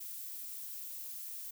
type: noise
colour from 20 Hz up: violet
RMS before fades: -44 dBFS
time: 0-1.51 s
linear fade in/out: 10 ms
effects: none